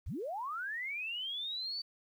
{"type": "linear sweep", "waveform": "sine", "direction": "up", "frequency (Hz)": [33.53, 4600], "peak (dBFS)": -36, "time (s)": [0.06, 1.82], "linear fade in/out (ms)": 10, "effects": ["11-bit"]}